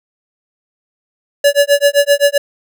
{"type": "tone with tremolo", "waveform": "square", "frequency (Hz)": 571, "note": "D5", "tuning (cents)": -49, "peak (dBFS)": -6, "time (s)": [1.44, 2.38], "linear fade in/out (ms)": 5, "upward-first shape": "sine", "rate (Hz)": 7.7, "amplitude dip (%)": 100, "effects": []}